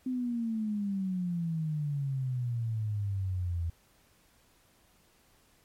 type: exponential sweep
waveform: sine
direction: down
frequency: 258.9 to 82.41 Hz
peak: -29 dBFS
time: 0.06-3.7 s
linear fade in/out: 5 ms
effects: pink hiss -65 dBFS RMS until 5.64 s + MP3 64 kbps